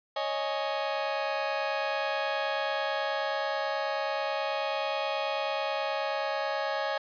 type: chord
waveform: sawtooth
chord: C# suspended second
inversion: none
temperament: just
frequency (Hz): 554.4 / 623.7 / 831.5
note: C#5 / D#5 / G#5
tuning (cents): 0 / +4 / +2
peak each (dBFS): -29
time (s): 0.16-6.98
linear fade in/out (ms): 5
effects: resampled to 11025 Hz